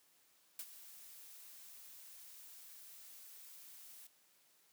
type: noise with ADSR envelope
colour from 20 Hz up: blue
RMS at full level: -43 dBFS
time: 0.59-4.07 s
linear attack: 3 ms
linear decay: 52 ms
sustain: -13 dB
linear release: 4 ms
effects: white hiss -71 dBFS RMS until 4.72 s + high-pass 150 Hz 12 dB/octave